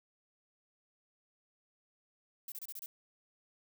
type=noise bursts; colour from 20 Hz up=violet; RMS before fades=-44 dBFS; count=6; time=2.48-2.86 s; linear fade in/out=2 ms; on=40 ms; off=28 ms; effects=none

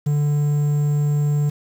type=tone with quantisation; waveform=triangle; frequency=146.83 Hz; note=D3; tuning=in tune; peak=-14 dBFS; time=0.06-1.5 s; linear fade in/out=10 ms; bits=7; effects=none

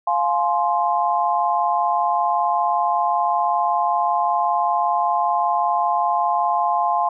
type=chord; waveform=sine; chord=F minor; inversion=none; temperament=equal with one note detuned; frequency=698.5 / 843.7 / 1046.5 Hz; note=F5 / Ab5 / C6; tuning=0 / +27 / 0 cents; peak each=-21 dBFS; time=0.07-7.09 s; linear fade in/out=5 ms; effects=none

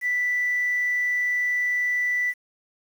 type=tone; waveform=sine; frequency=1975.5 Hz; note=B6; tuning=in tune; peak=-20 dBFS; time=0.01-2.34 s; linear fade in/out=50 ms; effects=tanh soft clip ceiling -17 dBFS + 8-bit

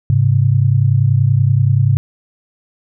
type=tone pair together; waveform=sine; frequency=104.41 / 134.9 Hz; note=G#2 / C#3; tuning=+10 / -47 cents; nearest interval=major third; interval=443 cents; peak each=-12 dBFS; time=0.1-1.97 s; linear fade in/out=0 ms; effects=none

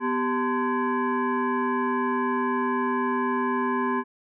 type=tone with frequency modulation; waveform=sine; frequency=392 Hz; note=G4; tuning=in tune; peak=-22 dBFS; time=0-4.04 s; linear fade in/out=50 ms; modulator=640 Hz; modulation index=1.6; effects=none

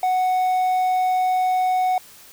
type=tone; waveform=triangle; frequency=740 Hz; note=F#5; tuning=in tune; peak=-15 dBFS; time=0.03-1.98 s; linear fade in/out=2 ms; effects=white hiss -46 dBFS RMS until 2.32 s

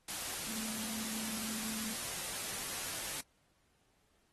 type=tone in noise; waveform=sine; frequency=220 Hz; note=A3; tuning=in tune; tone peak=-43 dBFS; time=0.48-1.94 s; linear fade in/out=5 ms; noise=white; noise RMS=-40 dBFS; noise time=0.08-3.21 s; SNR=-6 dB; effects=pink hiss -74 dBFS RMS until 4.32 s + AAC 32 kbps

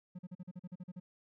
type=tone bursts; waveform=triangle; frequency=180 Hz; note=F#3; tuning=47 cents flat; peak=-40 dBFS; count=11; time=0.15-1 s; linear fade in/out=10 ms; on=40 ms; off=41 ms; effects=none

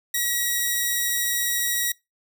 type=tone; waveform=5% pulse; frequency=1914 Hz; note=A#6; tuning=45 cents sharp; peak=-11 dBFS; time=0.14-1.92 s; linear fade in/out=5 ms; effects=noise-tail reverb RT60 0.2 s tail -23 dB re dry

